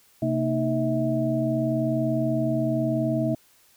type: tone cluster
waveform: sine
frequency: 130.3 / 231 / 311.1 / 645 Hz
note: C3 / A#3 / D#4 / E5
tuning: -7 / -16 / 0 / -38 cents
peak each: -27 dBFS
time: 0.22-3.35 s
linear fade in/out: 5 ms
effects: white hiss -59 dBFS RMS until 3.76 s